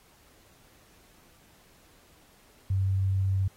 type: tone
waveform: sine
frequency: 96 Hz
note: G2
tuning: 36 cents flat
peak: -23 dBFS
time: 2.7-3.48 s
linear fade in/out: 5 ms
effects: pink hiss -60 dBFS RMS until 3.56 s + AAC 48 kbps

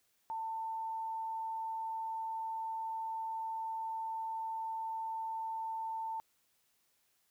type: tone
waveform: sine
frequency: 894 Hz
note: A5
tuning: 27 cents sharp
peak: -36 dBFS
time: 0.3-6.2 s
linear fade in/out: 0 ms
effects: white hiss -75 dBFS RMS until 7.3 s

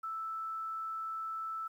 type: tone with quantisation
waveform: sine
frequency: 1318.5 Hz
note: E6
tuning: in tune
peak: -36 dBFS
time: 0.03-1.68 s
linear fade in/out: 10 ms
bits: 11
effects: none

